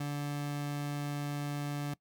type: tone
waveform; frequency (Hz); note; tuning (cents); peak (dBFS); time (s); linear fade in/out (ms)
30% pulse; 144.9; D3; -23; -31; 0-1.94; 5
effects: noise-tail reverb RT60 0.1 s tail -21 dB re dry